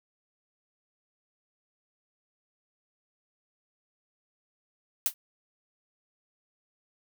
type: noise with exponential decay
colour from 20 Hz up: blue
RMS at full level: -21 dBFS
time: 5.06-5.14 s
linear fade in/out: 0 ms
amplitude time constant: 17 ms
effects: none